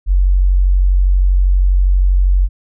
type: tone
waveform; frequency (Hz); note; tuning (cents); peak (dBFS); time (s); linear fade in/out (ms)
sine; 46.25; F#1; 0; -8; 0.06-2.49; 50
effects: none